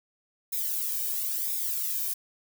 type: noise with flanger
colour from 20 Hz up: violet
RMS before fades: -30 dBFS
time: 0.52-2.14 s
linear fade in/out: 10 ms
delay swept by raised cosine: 0.67 to 1.49 ms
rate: 0.99 Hz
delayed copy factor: -0.85
effects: none